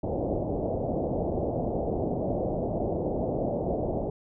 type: low-pass noise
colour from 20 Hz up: white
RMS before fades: -29 dBFS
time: 0.03-4.1 s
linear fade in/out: 5 ms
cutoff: 700 Hz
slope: 48 dB/octave
effects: none